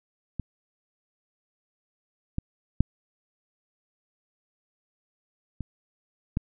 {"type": "clicks", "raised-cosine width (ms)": 5, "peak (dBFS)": [-18, -15, -6, -20, -13], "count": 5, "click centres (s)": [0.397, 2.384, 2.806, 5.607, 6.371], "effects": []}